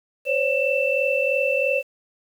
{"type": "tone cluster", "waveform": "sine", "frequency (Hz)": [520, 563, 2665], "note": ["C5", "C#5", "E7"], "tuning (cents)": [-11, 27, 18], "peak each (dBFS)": -23, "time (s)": [0.25, 1.83], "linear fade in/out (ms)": 50, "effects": ["8-bit"]}